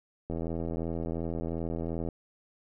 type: click train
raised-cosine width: 2 ms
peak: -21 dBFS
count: 149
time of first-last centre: 0.3-2.087 s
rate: 82.8 Hz
effects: none